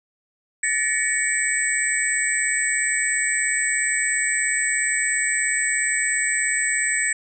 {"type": "tone cluster", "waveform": "sine", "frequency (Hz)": [1745, 1882, 2249, 7740, 8350], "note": ["A6", "A#6", "C#7", "B8", "C9"], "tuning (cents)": [-15, 16, 24, -36, -5], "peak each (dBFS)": -26, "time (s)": [0.63, 7.13], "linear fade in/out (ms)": 5, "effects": []}